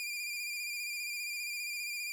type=tone with vibrato; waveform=sawtooth; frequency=2400 Hz; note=D7; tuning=37 cents sharp; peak=-33 dBFS; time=0-2.12 s; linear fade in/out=0 ms; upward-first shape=square; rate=15 Hz; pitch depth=31 cents each way; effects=none